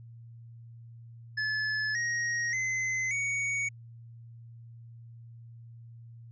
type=tone with pitch steps; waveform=square; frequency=1725 / 1881.1 / 2051 / 2237 Hz; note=A6 / A#6 / C7 / C#7; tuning=-35 / +15 / -35 / +15 cents; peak=-29 dBFS; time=1.37-3.69 s; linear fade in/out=10 ms; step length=580 ms; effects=added 116 Hz sine -46 dBFS peak until 6.31 s + resampled to 16000 Hz